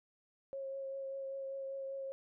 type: tone with vibrato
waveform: sine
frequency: 542 Hz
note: C#5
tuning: 39 cents flat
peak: -39 dBFS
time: 0.53-2.12 s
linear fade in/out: 0 ms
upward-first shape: triangle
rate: 5.1 Hz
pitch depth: 17 cents each way
effects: none